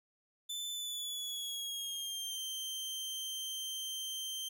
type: tone with pitch glide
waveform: sawtooth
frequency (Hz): 3520 to 3136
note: A7 to G7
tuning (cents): 0 to 0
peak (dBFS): -35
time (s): 0.49-4.49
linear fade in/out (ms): 10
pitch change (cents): -200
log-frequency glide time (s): 0.71-2.41
effects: none